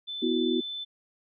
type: tone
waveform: sine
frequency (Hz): 3520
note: A7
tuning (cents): 0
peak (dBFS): -33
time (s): 0.07-0.85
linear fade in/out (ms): 20
type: chord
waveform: sine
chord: B suspended fourth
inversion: none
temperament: equal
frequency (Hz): 246.9 / 329.6 / 370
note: B3 / E4 / F#4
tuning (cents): 0 / 0 / 0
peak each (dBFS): -28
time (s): 0.22-0.61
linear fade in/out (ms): 10
effects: none